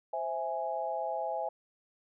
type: chord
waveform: sine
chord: C augmented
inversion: none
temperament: equal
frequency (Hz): 523.3 / 659.3 / 830.6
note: C5 / E5 / G#5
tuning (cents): 0 / 0 / 0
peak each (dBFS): -38 / -35 / -35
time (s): 0.13-1.49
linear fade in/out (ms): 5
effects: none